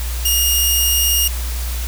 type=tone; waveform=10% pulse; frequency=2843 Hz; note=F7; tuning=30 cents sharp; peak=-5 dBFS; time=0.25-1.28 s; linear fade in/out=5 ms; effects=added 60 Hz sine -20 dBFS peak until 1.87 s + white hiss -30 dBFS RMS until 1.87 s